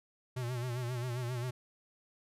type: tone with vibrato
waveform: square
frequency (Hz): 123.1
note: B2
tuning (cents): -5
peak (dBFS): -35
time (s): 0.36-1.51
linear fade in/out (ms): 10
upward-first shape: sine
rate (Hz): 7.5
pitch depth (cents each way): 76
effects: resampled to 32000 Hz